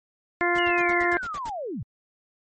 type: harmonic tone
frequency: 349.2 Hz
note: F4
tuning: in tune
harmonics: 1 / 2 / 3 / 4 / 5 / 6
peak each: -25 / -27 / -29 / -31 / -27 / -27 dBFS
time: 0.41-1.17 s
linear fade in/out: 0 ms
type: noise bursts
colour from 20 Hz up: pink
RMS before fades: -40 dBFS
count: 9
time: 0.55-1.496 s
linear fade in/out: 2 ms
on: 42 ms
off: 71 ms
type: linear sweep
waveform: sine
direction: down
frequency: 2960 to 83.4 Hz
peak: -29 dBFS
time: 0.58-1.83 s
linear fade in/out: 5 ms
effects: MP3 32 kbps